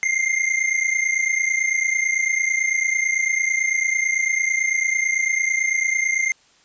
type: tone pair together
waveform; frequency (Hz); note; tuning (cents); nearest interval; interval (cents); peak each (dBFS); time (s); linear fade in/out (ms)
square; 2085 / 2114; C7 / C7; -7 / +17; unison; 24; -23 / -21; 0.03-6.32; 0
effects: white hiss -56 dBFS RMS until 6.64 s + resampled to 16000 Hz